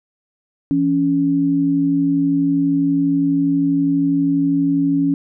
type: tone pair together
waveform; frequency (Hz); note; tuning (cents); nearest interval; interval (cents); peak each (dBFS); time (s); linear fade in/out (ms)
sine; 167.5 / 279.8; E3 / C#4; +28 / +16; major sixth; 888; -22 / -14; 0.71-5.14; 0
effects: none